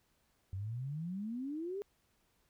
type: exponential sweep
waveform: sine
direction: up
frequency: 91.9 to 415.6 Hz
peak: -37 dBFS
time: 0.53-1.82 s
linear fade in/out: 0 ms
effects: pink hiss -75 dBFS RMS until 2.49 s